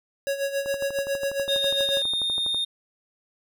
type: tone with tremolo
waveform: square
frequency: 554.4 Hz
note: C#5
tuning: in tune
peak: -23 dBFS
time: 0.27-2.02 s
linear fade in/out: 0 ms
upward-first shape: sine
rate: 7.3 Hz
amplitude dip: 70%
type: click train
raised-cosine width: 1 ms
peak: -24 dBFS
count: 24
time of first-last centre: 0.66-2.545 s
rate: 12.2 Hz
type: tone with pitch glide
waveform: triangle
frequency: 3696 to 3662 Hz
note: A#7 to A#7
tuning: -16 to -32 cents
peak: -22 dBFS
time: 1.48-2.65 s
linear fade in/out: 10 ms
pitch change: -16 cents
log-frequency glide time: 1.86-2.01 s
effects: none